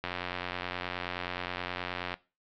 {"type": "click train", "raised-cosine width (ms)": 0.3, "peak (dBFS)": -17, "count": 189, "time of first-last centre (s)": [0.04, 2.141], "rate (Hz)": 89.5, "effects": ["noise-tail reverb RT60 0.3 s tail -20 dB re dry", "low-pass 4000 Hz 12 dB/octave"]}